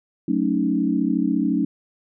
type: chord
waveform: sine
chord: D# half-diminished seventh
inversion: first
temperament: equal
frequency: 185 / 220 / 277.2 / 311.1 Hz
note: F#3 / A3 / C#4 / D#4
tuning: 0 / 0 / 0 / 0 cents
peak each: -25 / -24 / -22 / -24 dBFS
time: 0.28-1.65 s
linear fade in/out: 5 ms
effects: none